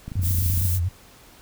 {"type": "click train", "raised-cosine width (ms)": 5, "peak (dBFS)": -20, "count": 16, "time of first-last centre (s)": [0.08, 0.653], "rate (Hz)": 26.2}
{"type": "tone with vibrato", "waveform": "sine", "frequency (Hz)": 89.4, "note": "F2", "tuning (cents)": 41, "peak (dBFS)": -20, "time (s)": [0.16, 0.89], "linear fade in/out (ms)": 10, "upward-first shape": "sine", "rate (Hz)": 8.7, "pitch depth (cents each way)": 110}
{"type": "noise", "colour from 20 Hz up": "violet", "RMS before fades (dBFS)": -28, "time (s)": [0.21, 0.8], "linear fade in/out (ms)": 50}
{"effects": ["pink hiss -50 dBFS RMS until 1.41 s"]}